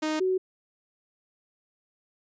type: tone pair in turn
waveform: sawtooth / sine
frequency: 310 / 373.4 Hz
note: D#4 / F#4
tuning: -6 / +16 cents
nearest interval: minor third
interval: 322 cents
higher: second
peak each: -22 dBFS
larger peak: neither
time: 0.02-0.2 / 0.2-0.38 s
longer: neither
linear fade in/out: 10 ms
effects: resampled to 16000 Hz

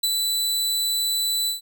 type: tone with ADSR envelope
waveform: sawtooth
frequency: 3981 Hz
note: B7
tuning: 13 cents sharp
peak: -15 dBFS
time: 0.03-1.61 s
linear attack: 8 ms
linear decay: 40 ms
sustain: -3 dB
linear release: 130 ms
effects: none

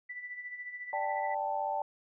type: tone with tremolo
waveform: sine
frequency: 1975.5 Hz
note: B6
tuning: in tune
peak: -37 dBFS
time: 0.09-1.35 s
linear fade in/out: 10 ms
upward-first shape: sine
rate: 14 Hz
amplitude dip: 60%
type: chord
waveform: sine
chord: D suspended fourth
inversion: none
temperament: equal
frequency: 587.3 / 784 / 880 Hz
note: D5 / G5 / A5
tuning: 0 / 0 / 0 cents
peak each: -37 / -34 / -34 dBFS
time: 0.93-1.82 s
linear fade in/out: 2 ms
effects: none

